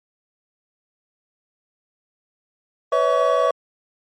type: tone cluster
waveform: triangle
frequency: 501 / 559 / 646 / 1130 Hz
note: B4 / C#5 / E5 / C#6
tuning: +25 / +14 / -35 / +33 cents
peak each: -19 dBFS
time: 2.92-3.51 s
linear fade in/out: 5 ms
effects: MP3 48 kbps